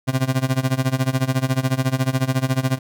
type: tone with tremolo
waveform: 30% pulse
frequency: 131 Hz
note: C3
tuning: 2 cents sharp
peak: -12 dBFS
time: 0.07-2.79 s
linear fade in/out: 20 ms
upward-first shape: sine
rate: 14 Hz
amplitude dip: 90%
effects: none